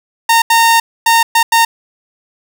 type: tone bursts at uneven times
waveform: sawtooth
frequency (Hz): 918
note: A#5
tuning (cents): -27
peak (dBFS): -3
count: 5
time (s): 0.29-0.42 / 0.5-0.8 / 1.06-1.23 / 1.35-1.43 / 1.52-1.65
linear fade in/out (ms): 5
effects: none